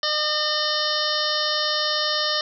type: harmonic tone with a mistuned harmonic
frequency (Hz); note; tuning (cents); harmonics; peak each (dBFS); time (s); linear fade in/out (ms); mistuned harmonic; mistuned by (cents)
606; D#5; -46; 1 / 2 / 3 / 5 / 6 / 7 / 8 / 9; -29 / -29 / -29 / -29 / -29 / -29 / -29 / -29; 0.03-2.41; 2; 6; +16
effects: none